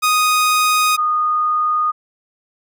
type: tone pair in turn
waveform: sawtooth / sine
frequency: 1244.5 / 1231.6 Hz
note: D#6 / D#6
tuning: 0 / -18 cents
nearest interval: unison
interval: 18 cents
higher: first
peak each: -9 / -14 dBFS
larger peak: first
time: 0.02-0.97 / 0.97-1.92 s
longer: neither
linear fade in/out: 20 ms
effects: none